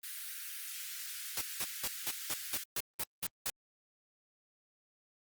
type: high-pass noise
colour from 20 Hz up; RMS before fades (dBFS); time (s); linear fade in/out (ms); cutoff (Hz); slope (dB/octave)
white; -43; 0.03-2.64; 10; 1400; 48
type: noise bursts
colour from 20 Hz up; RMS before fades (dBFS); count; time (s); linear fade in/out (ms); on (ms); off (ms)
white; -35; 10; 1.37-3.5; 2; 42; 190
effects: Opus 32 kbps